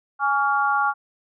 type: chord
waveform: sine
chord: Db major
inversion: second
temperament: equal with one note detuned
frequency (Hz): 830.6 / 1132.7 / 1396.9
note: Ab5 / Db6 / F6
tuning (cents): 0 / +37 / 0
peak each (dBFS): -22 / -23 / -22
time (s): 0.19-0.94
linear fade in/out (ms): 50
effects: none